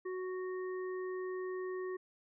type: harmonic tone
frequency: 370 Hz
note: F#4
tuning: in tune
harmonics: 1 / 3 / 5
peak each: -37 / -49 / -51 dBFS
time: 0.05-1.97 s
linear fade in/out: 10 ms
effects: none